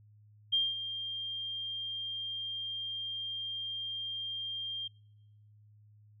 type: tone with ADSR envelope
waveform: sine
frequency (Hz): 3196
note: G7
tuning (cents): +33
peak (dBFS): -24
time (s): 0.52-4.88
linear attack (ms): 16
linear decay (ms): 210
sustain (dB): -11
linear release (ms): 10
effects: noise-tail reverb RT60 0.9 s tail -26 dB re dry + added 105 Hz sine -57 dBFS peak until 6.2 s